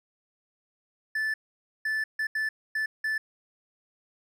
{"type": "tone bursts at uneven times", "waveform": "triangle", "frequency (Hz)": 1750, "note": "A6", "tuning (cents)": -10, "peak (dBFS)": -24, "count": 6, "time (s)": [[1.15, 1.34], [1.85, 2.04], [2.19, 2.27], [2.35, 2.49], [2.75, 2.86], [3.04, 3.18]], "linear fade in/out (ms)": 5, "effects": []}